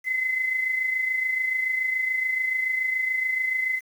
sine tone pair together, 2041 / 2068 Hz, C7 / C7, -44 / -21 cents, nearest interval unison, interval 23 cents, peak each -23 / -32 dBFS, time 0.04-3.81 s, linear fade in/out 50 ms, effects 8-bit

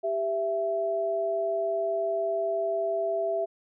sine tone pair together, 394.6 / 663.6 Hz, G4 / E5, +11 / +11 cents, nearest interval major sixth, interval 900 cents, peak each -31 / -26 dBFS, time 0.03-3.46 s, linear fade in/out 20 ms, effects none

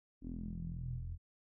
sawtooth tone with low-pass filter sweep, 42.36 Hz, E1, 48 cents sharp, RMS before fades -42 dBFS, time 0.21-1.18 s, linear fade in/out 50 ms, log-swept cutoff 280 to 92 Hz, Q 6.9, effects none

